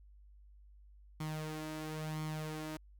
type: tone with flanger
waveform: sawtooth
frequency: 155.3 Hz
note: D#3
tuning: 3 cents flat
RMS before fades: -41 dBFS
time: 1.2-2.77 s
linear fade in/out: 5 ms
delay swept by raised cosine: 0.91 to 3.11 ms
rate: 0.98 Hz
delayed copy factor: +0.55
effects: added 50 Hz sine -56 dBFS peak until 2.99 s